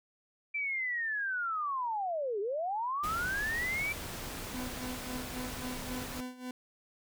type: linear two-way sweep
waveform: sine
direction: down then up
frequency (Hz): 2349 to 385.1 to 2349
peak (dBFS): -31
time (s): 0.54-3.93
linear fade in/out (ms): 10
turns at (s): 2.4
type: noise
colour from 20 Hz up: pink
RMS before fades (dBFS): -41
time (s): 3.03-6.21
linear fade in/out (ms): 10
type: tone with tremolo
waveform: 40% pulse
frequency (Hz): 251.8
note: B3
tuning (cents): +34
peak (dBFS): -36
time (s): 4.54-6.51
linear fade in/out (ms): 2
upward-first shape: sine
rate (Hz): 3.7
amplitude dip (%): 80
effects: none